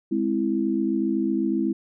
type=chord; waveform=sine; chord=Ab augmented; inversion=none; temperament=equal; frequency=207.7 / 261.6 / 329.6 Hz; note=Ab3 / C4 / E4; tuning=0 / 0 / 0 cents; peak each=-26 / -26 / -24 dBFS; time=0.11-1.73 s; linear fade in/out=10 ms; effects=none